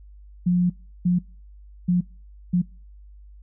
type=tone bursts at uneven times; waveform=sine; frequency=177.9 Hz; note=F3; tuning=32 cents sharp; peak=-16 dBFS; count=4; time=0.46-0.7 / 1.05-1.19 / 1.88-2.01 / 2.53-2.62 s; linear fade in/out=10 ms; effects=noise-tail reverb RT60 0.4 s tail -26 dB re dry + added 50 Hz sine -43 dBFS peak until 3.42 s